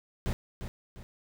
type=noise with echo; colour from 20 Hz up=brown; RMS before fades=-30 dBFS; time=0.26-0.33 s; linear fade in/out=0 ms; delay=350 ms; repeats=2; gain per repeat=-8 dB; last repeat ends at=1.03 s; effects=none